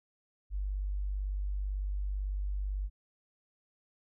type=tone; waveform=sine; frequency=49 Hz; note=G1; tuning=in tune; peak=-31 dBFS; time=0.5-2.9 s; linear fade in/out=50 ms; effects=none